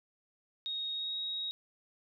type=tone with pitch glide; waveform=sine; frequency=3745 to 3786 Hz; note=A#7 to A#7; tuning=+7 to +26 cents; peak=-34 dBFS; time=0.66-1.51 s; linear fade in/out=0 ms; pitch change=+19 cents; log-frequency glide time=0.93-1.16 s; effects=none